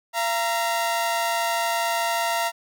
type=tone pair together; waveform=sawtooth; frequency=680.9 / 932.3 Hz; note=F5 / A#5; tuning=-44 / 0 cents; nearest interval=perfect fourth; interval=544 cents; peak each=-21 dBFS; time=0.13-2.52 s; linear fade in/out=50 ms; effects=none